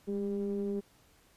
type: ring-modulated tone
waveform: triangle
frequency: 98.8 Hz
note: G2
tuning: 14 cents sharp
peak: -26 dBFS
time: 0.07-0.81 s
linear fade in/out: 20 ms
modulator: 302 Hz
effects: pink hiss -64 dBFS RMS until 1.36 s + resampled to 32000 Hz